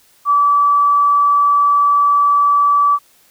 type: tone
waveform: sine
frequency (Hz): 1153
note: D6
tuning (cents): -32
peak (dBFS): -9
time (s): 0.25-2.99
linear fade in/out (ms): 50
effects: white hiss -52 dBFS RMS until 3.3 s